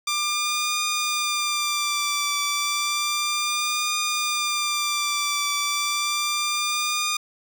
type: tone with vibrato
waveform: 10% pulse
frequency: 1188 Hz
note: D6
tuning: 20 cents sharp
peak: -14 dBFS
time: 0.07-7.17 s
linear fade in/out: 5 ms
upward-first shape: triangle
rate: 0.32 Hz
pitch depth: 41 cents each way
effects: none